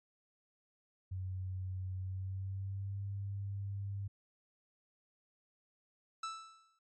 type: tone with pitch glide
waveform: sine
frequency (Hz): 93.3 to 99.42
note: F#2 to G2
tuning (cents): +15 to +25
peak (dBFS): -37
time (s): 1.11-4.08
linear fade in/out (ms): 10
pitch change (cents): +110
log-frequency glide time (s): 1.97-3.03
type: tone with exponential decay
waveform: 45% pulse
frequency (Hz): 1319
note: E6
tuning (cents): +1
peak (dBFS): -36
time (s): 6.23-6.79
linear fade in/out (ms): 5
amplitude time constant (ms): 120
effects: MP3 32 kbps